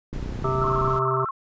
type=click train; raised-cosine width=3 ms; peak=-20 dBFS; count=24; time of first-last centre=0.13-0.879 s; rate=30.7 Hz
type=noise; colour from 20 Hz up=brown; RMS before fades=-32 dBFS; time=0.13-0.99 s; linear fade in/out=2 ms
type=harmonic tone; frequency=130.81 Hz; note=C3; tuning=in tune; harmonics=1 / 3 / 5 / 7 / 9 / 10; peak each=-27 / -26 / -32 / -33 / -29 / -29 dBFS; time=0.44-1.25 s; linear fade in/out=5 ms
type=tone with vibrato; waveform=sine; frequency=1200 Hz; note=D6; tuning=37 cents sharp; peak=-26 dBFS; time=0.61-1.31 s; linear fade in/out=5 ms; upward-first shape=square; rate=17 Hz; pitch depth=180 cents each way
effects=resampled to 16000 Hz